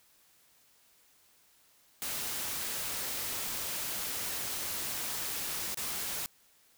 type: noise with dropouts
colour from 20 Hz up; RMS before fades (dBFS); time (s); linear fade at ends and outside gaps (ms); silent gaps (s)
white; -36; 2.02-6.26; 0; 5.745-5.773
effects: white hiss -65 dBFS RMS until 6.77 s